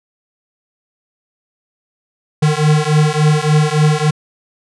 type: beating tone pair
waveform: square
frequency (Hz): 150.4 / 153.9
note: D3 / D#3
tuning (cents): +42 / -19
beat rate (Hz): 3.5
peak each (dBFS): -14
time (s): 2.42-4.11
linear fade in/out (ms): 10
effects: resampled to 22050 Hz